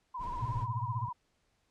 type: tone with vibrato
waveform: sine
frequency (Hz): 987.8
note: B5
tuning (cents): 0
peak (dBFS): -36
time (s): 0.14-1.13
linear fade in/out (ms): 10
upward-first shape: sine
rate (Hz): 16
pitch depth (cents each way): 76
type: noise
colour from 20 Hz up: brown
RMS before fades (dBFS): -42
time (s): 0.18-0.67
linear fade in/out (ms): 50
type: tone with tremolo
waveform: sine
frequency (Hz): 117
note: A#2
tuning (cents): +7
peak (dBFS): -29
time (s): 0.42-1.09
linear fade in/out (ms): 5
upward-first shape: sine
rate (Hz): 15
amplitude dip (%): 100
effects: pink hiss -75 dBFS RMS until 1.7 s + low-pass 8000 Hz 12 dB/octave